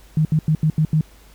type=tone bursts at uneven times; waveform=sine; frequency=155.56 Hz; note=D#3; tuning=in tune; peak=-13 dBFS; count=6; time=0.17-0.25 / 0.32-0.39 / 0.48-0.55 / 0.63-0.7 / 0.78-0.85 / 0.93-1.01 s; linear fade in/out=2 ms; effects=added 50 Hz sine -46 dBFS peak until 1.34 s + pink hiss -51 dBFS RMS until 1.34 s